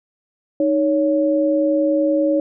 sine tone pair together, 310.1 / 559.6 Hz, D#4 / C#5, -6 / +16 cents, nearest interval minor seventh, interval 1022 cents, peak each -17 dBFS, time 0.6-2.4 s, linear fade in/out 2 ms, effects none

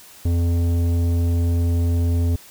sine tone with tanh clipping, 85.4 Hz, F2, 38 cents flat, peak -18 dBFS, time 0.25-2.36 s, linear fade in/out 5 ms, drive 12 dB, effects white hiss -45 dBFS RMS until 2.5 s

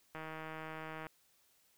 click train, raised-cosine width 0.5 ms, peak -30 dBFS, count 146, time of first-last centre 0.15-1.068 s, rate 158 Hz, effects white hiss -71 dBFS RMS until 1.77 s

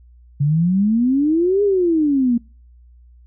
sine exponential two-way sweep, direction up then down, 138.59 to 415.3 to 230.9 Hz, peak -13 dBFS, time 0.4-2.38 s, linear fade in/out 10 ms, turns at 1.63 s, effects noise-tail reverb RT60 0.4 s tail -26 dB re dry + added 60 Hz sine -44 dBFS peak until 3.26 s

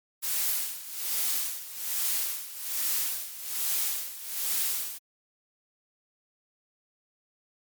blue noise with tremolo, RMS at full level -27 dBFS, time 0.22-4.99 s, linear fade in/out 20 ms, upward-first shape sine, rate 1.2 Hz, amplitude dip 80%, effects MP3 96 kbps

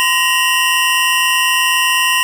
square tone cluster, 1025 / 1886 / 2721 / 2889 Hz, C6 / A#6 / F7 / F#7, -36 / +20 / -46 / -42 cents, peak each -18 dBFS, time 0-2.23 s, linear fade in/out 0 ms, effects none

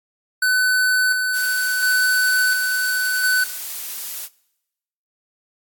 square tone with tremolo, 1506 Hz, F#6, 30 cents sharp, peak -16 dBFS, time 0.42-3.44 s, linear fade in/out 5 ms, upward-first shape square, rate 0.71 Hz, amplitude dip 35%
blue noise, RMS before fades -29 dBFS, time 1.32-4.29 s, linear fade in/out 50 ms
effects noise-tail reverb RT60 0.9 s tail -23 dB re dry + AAC 64 kbps

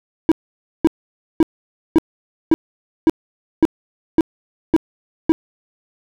triangle tone bursts, 322.5 Hz, E4, 38 cents flat, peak -5 dBFS, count 10, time 0.29-5.32 s, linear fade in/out 0 ms, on 26 ms, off 530 ms, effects none

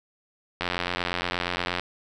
click train, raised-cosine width 0.3 ms, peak -10 dBFS, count 106, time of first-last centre 0.61-1.796 s, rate 88.5 Hz, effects none

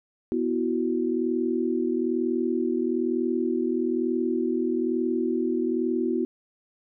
sine chord, B suspended fourth, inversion none, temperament just, 246.9 / 329.3 / 370.4 Hz, B3 / E4 / F#4, 0 / -2 / +2 cents, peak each -27 dBFS, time 0.32-6.25 s, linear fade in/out 0 ms, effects none

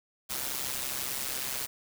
white noise with amplitude modulation, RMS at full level -31 dBFS, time 0.29-1.67 s, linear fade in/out 20 ms, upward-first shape sine, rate 132 Hz, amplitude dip 70%, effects none

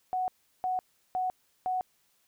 sine tone bursts, 740 Hz, F#5, in tune, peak -27 dBFS, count 4, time 0.13-1.81 s, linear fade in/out 0 ms, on 150 ms, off 360 ms, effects white hiss -70 dBFS RMS until 2.27 s

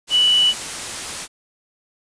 sine tone in noise, 2960 Hz, F#7, in tune, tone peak -12 dBFS, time 0.1-0.54 s, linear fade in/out 50 ms, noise white, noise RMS -28 dBFS, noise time 0.07-1.28 s, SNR +13 dB, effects resampled to 22050 Hz

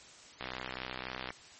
click train, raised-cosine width 0.3 ms, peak -21 dBFS, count 58, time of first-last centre 0.41-1.305 s, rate 63.7 Hz, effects white hiss -54 dBFS RMS until 1.59 s + MP3 32 kbps

